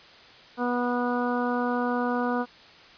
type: harmonic tone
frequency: 244.5 Hz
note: B3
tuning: 17 cents flat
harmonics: 1 / 2 / 3 / 4 / 5 / 6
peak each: -27 / -30 / -32 / -33 / -34 / -35 dBFS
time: 0.57-2.46 s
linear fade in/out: 50 ms
effects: white hiss -50 dBFS RMS until 2.97 s + resampled to 11025 Hz